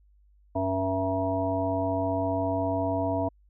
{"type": "harmonic tone with a mistuned harmonic", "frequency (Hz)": 95, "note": "F#2", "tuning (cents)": 46, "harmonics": [1, 3, 5, 7, 9, 10], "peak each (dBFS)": [-32, -30, -36, -28, -42, -34], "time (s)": [0.55, 3.29], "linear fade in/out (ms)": 10, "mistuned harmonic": 3, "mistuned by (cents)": -35, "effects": ["added 50 Hz sine -57 dBFS peak until 3.49 s"]}